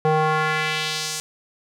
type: tone with band-pass filter sweep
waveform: square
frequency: 155.5 Hz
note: D#3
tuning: 1 cent flat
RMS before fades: -22 dBFS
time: 0.05-1.2 s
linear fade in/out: 0 ms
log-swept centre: 620 to 7400 Hz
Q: 1.4
effects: none